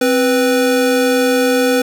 square tone pair together, 262.7 / 493.9 Hz, C4 / B4, +7 / 0 cents, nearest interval major seventh, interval 1093 cents, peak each -16 / -14 dBFS, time 0.01-1.82 s, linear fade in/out 5 ms, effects none

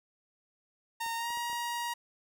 sawtooth tone with pitch glide, 920 to 948.6 Hz, A#5 to A#5, -23 to +30 cents, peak -29 dBFS, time 1-1.94 s, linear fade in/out 10 ms, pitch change +53 cents, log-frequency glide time 1.16-1.31 s
clicks, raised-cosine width 1 ms, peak -38 dBFS, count 5, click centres 1.063 / 1.304 / 1.373 / 1.499 / 1.53 s
effects none

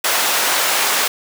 pink high-pass noise, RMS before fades -17 dBFS, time 0.04-1.08 s, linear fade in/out 5 ms, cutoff 720 Hz, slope 12 dB/octave, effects none

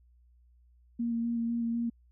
sine tone with vibrato, 233.1 Hz, A#3, in tune, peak -28 dBFS, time 0.99-1.9 s, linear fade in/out 10 ms, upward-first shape square, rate 4 Hz, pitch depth 13 cents each way, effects added 60 Hz sine -59 dBFS peak until 2.11 s

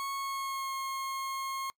40% pulse tone with pitch glide, 1100 to 1077.4 Hz, C#6 to C#6, -14 to -50 cents, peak -33 dBFS, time 0-1.7 s, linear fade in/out 0 ms, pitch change -36 cents, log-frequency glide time 0.14-0.74 s, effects noise-tail reverb RT60 0.1 s tail -23 dB re dry

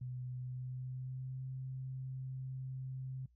sine tone with pitch glide, 125.9 to 130.79 Hz, B2 to C3, +34 to 0 cents, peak -40 dBFS, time 0.01-3.26 s, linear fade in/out 5 ms, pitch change +66 cents, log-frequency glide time 0.34-1.47 s, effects noise-tail reverb RT60 0.1 s tail -22 dB re dry + added 60 Hz sine -66 dBFS peak until 3.35 s

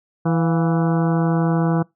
harmonic tone with a mistuned harmonic, 164.81 Hz, E3, in tune, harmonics 1 / 2 / 3 / 4 / 5 / 6 / 7 / 8 / 9, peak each -17 / -23 / -27 / -29 / -31 / -33 / -34 / -35 / -36 dBFS, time 0.25-1.83 s, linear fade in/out 10 ms, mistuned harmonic 4, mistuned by +83 cents, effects noise-tail reverb RT60 0.2 s tail -25 dB re dry

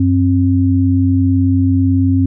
sine tone pair together, 94.84 / 266.4 Hz, F#2 / C4, +43 / +31 cents, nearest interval octave + tritone, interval 1788 cents, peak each -12 dBFS, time 0-2.26 s, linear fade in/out 5 ms, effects none

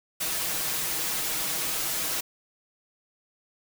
white noise with comb filter, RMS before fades -29 dBFS, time 0.2-2.21 s, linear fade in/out 10 ms, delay 6.3 ms, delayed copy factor +0.75, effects none

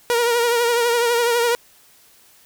sawtooth tone with vibrato, 473.3 Hz, A#4, 26 cents sharp, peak -12 dBFS, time 0.1-1.55 s, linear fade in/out 0 ms, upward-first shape triangle, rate 12 Hz, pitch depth 53 cents each way, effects white hiss -52 dBFS RMS until 2.45 s

